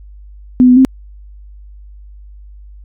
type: tone with pitch steps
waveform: sine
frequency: 251.4 / 249.6 / 262.5 Hz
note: B3 / B3 / C4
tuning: +31 / +19 / +6 cents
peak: -3 dBFS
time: 0.6-0.849 s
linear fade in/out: 0 ms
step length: 83 ms
effects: added 50 Hz sine -33 dBFS peak until 2.84 s